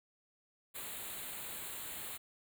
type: band-stop noise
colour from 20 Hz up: white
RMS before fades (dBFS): -44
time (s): 0.74-2.18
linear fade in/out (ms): 20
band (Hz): 4300 to 7000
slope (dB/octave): 96
effects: none